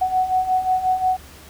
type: beating tone pair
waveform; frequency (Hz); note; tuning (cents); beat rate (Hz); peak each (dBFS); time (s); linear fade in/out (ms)
sine; 740 / 745.6; F#5 / F#5; 0 / +13; 5.6; -23 / -18; 0.01-1.17; 10
effects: added 72 Hz sine -45 dBFS peak until 1.49 s + pink hiss -44 dBFS RMS until 1.49 s